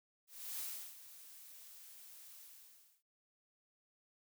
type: noise with ADSR envelope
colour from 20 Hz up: blue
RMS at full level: -42 dBFS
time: 0.27-3.03 s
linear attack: 320 ms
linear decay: 350 ms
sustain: -14 dB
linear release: 620 ms
effects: none